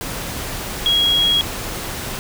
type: tone in noise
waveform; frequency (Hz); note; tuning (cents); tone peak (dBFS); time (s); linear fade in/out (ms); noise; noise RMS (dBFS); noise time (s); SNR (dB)
sine; 3300; G#7; -12; -13; 0.86-1.41; 0; pink; -27; 0.01-2.19; +11
effects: none